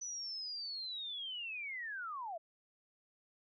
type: linear sweep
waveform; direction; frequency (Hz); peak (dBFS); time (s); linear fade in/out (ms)
sine; down; 6010 to 627; -40; 0.01-2.38; 10
effects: none